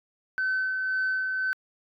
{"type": "tone with tremolo", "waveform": "sine", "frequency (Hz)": 1525, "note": "G6", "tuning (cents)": -48, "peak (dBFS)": -22, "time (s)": [0.38, 1.53], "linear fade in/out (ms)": 0, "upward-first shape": "sine", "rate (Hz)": 1.9, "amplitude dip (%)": 35, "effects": ["tanh soft clip ceiling -21 dBFS"]}